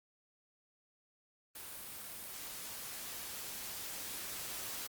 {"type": "noise with level ramp", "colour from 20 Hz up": "white", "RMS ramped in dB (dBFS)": [-47, -42], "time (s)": [1.55, 4.87], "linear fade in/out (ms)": 5, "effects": ["Opus 32 kbps"]}